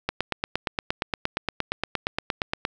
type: click train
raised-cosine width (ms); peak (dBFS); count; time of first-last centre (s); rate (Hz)
0.3; -8; 23; 0.09-2.651; 8.59
effects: 8-bit